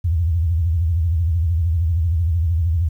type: tone with vibrato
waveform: sine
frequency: 83.2 Hz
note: E2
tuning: 17 cents sharp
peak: -15 dBFS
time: 0.04-2.89 s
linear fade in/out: 10 ms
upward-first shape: sine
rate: 13 Hz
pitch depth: 150 cents each way
effects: 9-bit